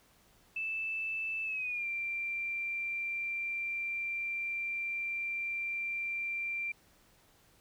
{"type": "tone with pitch glide", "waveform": "sine", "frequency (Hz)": [2637, 2363], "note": ["E7", "D7"], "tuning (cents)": [0, 10], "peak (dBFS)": -33, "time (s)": [0.56, 6.72], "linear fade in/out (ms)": 5, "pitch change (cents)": -190, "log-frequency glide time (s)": [1.44, 1.87], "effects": ["pink hiss -65 dBFS RMS until 7.6 s"]}